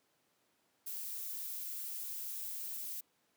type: noise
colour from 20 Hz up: violet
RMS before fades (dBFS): -42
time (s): 0.86-3.01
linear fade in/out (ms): 10
effects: pink hiss -75 dBFS RMS until 3.36 s + high-pass 200 Hz 12 dB/octave